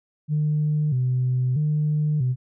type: tone with vibrato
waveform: sine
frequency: 138.59 Hz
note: C#3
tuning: in tune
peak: -18 dBFS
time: 0.28-2.36 s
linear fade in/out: 50 ms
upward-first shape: square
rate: 0.78 Hz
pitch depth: 150 cents each way
effects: tanh soft clip ceiling -15 dBFS